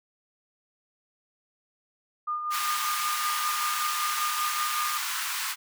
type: tone with tremolo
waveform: sine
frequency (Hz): 1215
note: D#6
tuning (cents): -42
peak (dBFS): -26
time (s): 2.27-4.98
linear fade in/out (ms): 10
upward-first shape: sine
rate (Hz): 5.2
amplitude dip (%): 45
type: high-pass noise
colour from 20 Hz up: pink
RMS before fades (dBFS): -31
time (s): 2.5-5.56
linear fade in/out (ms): 50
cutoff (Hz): 970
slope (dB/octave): 48
effects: none